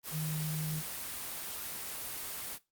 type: tone in noise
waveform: sine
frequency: 155.56 Hz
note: D#3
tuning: in tune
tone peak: -33 dBFS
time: 0.11-0.83 s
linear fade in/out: 50 ms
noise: white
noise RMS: -40 dBFS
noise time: 0.03-2.59 s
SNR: +4 dB
effects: noise-tail reverb RT60 0.2 s tail -17 dB re dry + Opus 24 kbps